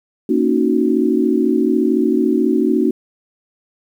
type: chord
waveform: sine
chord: D# minor seventh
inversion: second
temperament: equal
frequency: 233.1 / 277.2 / 311.1 / 370 Hz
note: A#3 / C#4 / D#4 / F#4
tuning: 0 / 0 / 0 / 0 cents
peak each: -18 dBFS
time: 0.29-2.91 s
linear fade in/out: 5 ms
effects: 8-bit